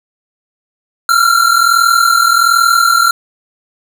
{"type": "tone pair together", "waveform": "square", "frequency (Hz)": [1353, 1394.3], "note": ["E6", "F6"], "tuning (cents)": [45, -3], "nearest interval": "minor second", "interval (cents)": 52, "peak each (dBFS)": -11, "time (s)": [1.09, 3.11], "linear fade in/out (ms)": 2, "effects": []}